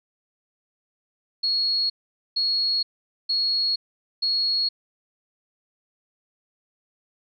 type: tone bursts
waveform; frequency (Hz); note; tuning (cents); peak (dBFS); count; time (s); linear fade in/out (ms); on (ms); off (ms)
sine; 4323; C#8; -44; -20; 4; 1.43-4.69; 10; 470; 460
effects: none